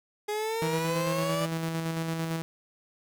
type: exponential sweep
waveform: 30% pulse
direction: up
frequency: 415.3 to 592 Hz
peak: -26 dBFS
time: 0.28-1.46 s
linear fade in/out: 10 ms
type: tone with tremolo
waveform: sawtooth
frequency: 163.5 Hz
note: E3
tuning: 14 cents flat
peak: -24 dBFS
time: 0.62-2.42 s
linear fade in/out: 0 ms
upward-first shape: square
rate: 8.9 Hz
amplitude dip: 30%
effects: none